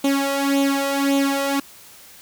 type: tone with flanger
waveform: sawtooth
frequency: 277.2 Hz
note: C#4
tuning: in tune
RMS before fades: -20 dBFS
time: 0.04-1.6 s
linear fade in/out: 5 ms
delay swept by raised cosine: 0.29 to 1.59 ms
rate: 1.8 Hz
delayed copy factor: +0.75
effects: white hiss -45 dBFS RMS until 2.21 s